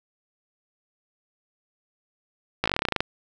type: slowing click train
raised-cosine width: 0.3 ms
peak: -6 dBFS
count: 14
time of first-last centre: 2.64-3.005 s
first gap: 17 ms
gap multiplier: 1.08
effects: none